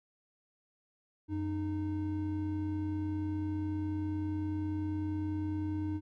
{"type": "tone pair together", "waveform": "triangle", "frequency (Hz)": [92.42, 307.3], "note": ["F#2", "D#4"], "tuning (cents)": [-1, -21], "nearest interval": "octave + major sixth", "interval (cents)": 2080, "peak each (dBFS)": [-34, -32], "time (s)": [1.28, 6.01], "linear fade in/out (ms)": 50, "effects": []}